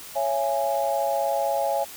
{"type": "chord", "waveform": "sine", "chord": "C# minor", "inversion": "none", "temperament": "equal with one note detuned", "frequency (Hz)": [554.4, 670.4, 830.6], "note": ["C#5", "E5", "G#5"], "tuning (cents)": [0, 29, 0], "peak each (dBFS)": -26, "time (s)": [0.15, 1.85], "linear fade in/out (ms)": 20, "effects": ["white hiss -41 dBFS RMS until 1.96 s"]}